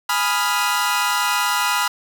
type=chord; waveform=sawtooth; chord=F half-diminished seventh; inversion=first; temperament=equal; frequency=830.6 / 987.8 / 1244.5 / 1396.9 Hz; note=Ab5 / Cb6 / Eb6 / F6; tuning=0 / 0 / 0 / 0 cents; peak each=-22 / -18 / -21 / -19 dBFS; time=0.09-1.88 s; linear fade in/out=5 ms; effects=none